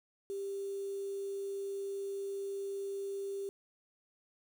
sine tone with quantisation, 395.3 Hz, G4, 15 cents sharp, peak -36 dBFS, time 0.3-3.49 s, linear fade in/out 0 ms, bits 9, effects none

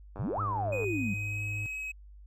click train, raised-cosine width 1 ms, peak -29 dBFS, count 69, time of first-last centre 0.16-0.842 s, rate 99.7 Hz
sine exponential two-way sweep, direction up then down, 92.7 to 1348 to 185.6 Hz, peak -30 dBFS, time 0.19-1.14 s, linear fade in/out 5 ms, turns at 0.41 s
triangle tone, 103.83 Hz, G#2, in tune, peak -32 dBFS, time 0.38-1.66 s, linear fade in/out 0 ms
triangle tone with pitch glide, 2496 to 2551 Hz, D#7 to D#7, +5 to +43 cents, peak -33 dBFS, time 0.72-1.92 s, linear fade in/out 10 ms, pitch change +38 cents, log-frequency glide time 0.94-1.44 s
effects added 50 Hz sine -48 dBFS peak until 2.26 s

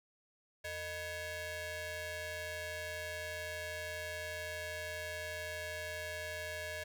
sawtooth ring-modulated tone, 533 Hz, C5, 32 cents sharp, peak -33 dBFS, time 0.64-6.84 s, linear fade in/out 10 ms, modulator 1150 Hz, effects none

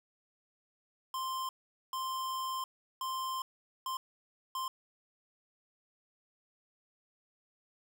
square tone bursts at uneven times, 1046.5 Hz, C6, in tune, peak -35 dBFS, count 5, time 1.14-1.49 / 1.93-2.64 / 3.01-3.42 / 3.86-3.97 / 4.55-4.68 s, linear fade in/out 2 ms, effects none

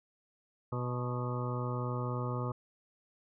harmonic tone with a mistuned harmonic, 123.47 Hz, B2, in tune, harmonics 1 / 2 / 3 / 4 / 5 / 7 / 8 / 9 / 10, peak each -34 / -42 / -43 / -42 / -47 / -46 / -50 / -44 / -44 dBFS, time 0.72-2.52 s, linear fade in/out 5 ms, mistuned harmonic 9, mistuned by -25 cents, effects none

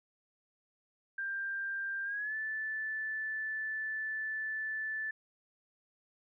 sine tone with pitch glide, 1588 to 1751.8 Hz, G6 to A6, +22 to -8 cents, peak -34 dBFS, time 1.18-5.11 s, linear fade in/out 5 ms, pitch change +170 cents, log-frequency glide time 2.04-2.35 s, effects none

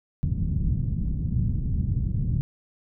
white low-pass noise, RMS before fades -25 dBFS, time 0.23-2.41 s, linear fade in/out 0 ms, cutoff 160 Hz, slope 24 dB/octave, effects none

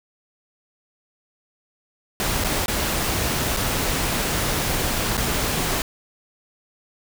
pink noise with dropouts, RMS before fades -23 dBFS, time 2.2-5.82 s, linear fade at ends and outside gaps 1 ms, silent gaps 2.44-2.445 / 2.66-2.681 / 3.565-3.57 / 5.17-5.177 s, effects none

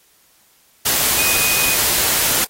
sine tone in noise, 2489 Hz, D#7, in tune, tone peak -21 dBFS, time 1.18-1.75 s, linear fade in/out 10 ms, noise white, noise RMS -17 dBFS, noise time 0.85-2.45 s, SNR -7 dB, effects white hiss -55 dBFS RMS until 2.49 s + AAC 48 kbps

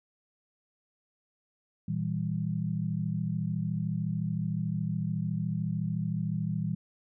sine chord, E diminished, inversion second, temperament equal with one note detuned, 116.54 / 162.26 / 196 Hz, Bb2 / E3 / G3, 0 / -27 / 0 cents, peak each -34 / -31 / -34 dBFS, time 1.88-6.75 s, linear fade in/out 5 ms, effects none

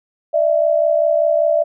sine tone pair together, 595.9 / 661 Hz, D5 / E5, +25 / +5 cents, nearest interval major second, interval 180 cents, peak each -15 dBFS, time 0.33-1.64 s, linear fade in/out 20 ms, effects none

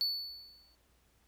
triangle tone with exponential decay, 4460 Hz, C#8, 10 cents sharp, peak -26 dBFS, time 0.01-0.75 s, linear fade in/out 0 ms, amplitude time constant 160 ms, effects added 60 Hz sine -70 dBFS peak until 1.27 s + pink hiss -71 dBFS RMS until 1.27 s

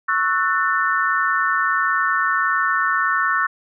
sine chord, F# minor seventh, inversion second, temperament equal with one note detuned, 1108.7 / 1318.5 / 1480 / 1791.8 Hz, C#6 / E6 / F#6 / A6, 0 / 0 / 0 / +31 cents, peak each -22 dBFS, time 0.08-3.47 s, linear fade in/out 10 ms, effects none

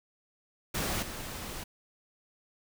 pink noise with level steps, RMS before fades -32 / -40 dBFS, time 0.74-1.64 s, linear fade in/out 10 ms, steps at 1.02 s, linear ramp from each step 10 ms, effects none

